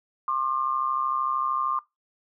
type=tone pair together; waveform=sine; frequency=1064 / 1197.1 Hz; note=C6 / D6; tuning=+29 / +33 cents; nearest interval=major second; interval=204 cents; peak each=-26 dBFS; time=0.28-1.79 s; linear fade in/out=2 ms; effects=noise-tail reverb RT60 0.2 s tail -21 dB re dry